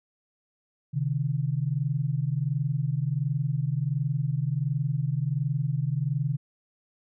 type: tone pair together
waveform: sine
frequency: 130.81 / 152.2 Hz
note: C3 / D#3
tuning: 0 / -38 cents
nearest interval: minor third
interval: 262 cents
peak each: -27 dBFS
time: 0.93-6.37 s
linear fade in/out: 20 ms
effects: none